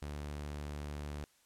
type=tone; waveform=sawtooth; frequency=73.42 Hz; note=D2; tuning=in tune; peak=-36 dBFS; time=0.02-1.24 s; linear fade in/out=0 ms; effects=white hiss -69 dBFS RMS until 1.45 s + low-pass 11000 Hz 12 dB/octave